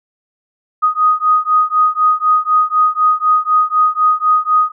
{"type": "beating tone pair", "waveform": "sine", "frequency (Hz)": [1244.5, 1248.5], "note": ["D#6", "D#6"], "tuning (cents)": [0, 6], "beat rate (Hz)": 4, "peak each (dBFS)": -13, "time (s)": [0.82, 4.72], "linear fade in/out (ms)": 20, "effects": []}